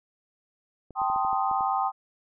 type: clicks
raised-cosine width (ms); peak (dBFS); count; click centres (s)
2; -31; 8; 0.907 / 1.017 / 1.1 / 1.161 / 1.249 / 1.33 / 1.513 / 1.608
type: chord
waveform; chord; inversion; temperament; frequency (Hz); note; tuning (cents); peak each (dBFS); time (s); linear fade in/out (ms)
sine; A half-diminished seventh; third; equal with one note detuned; 781.3 / 880 / 1046.5 / 1244.5; G5 / A5 / C6 / Eb6; -6 / 0 / 0 / 0; -26 / -31 / -30 / -30; 0.95-1.92; 50
effects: none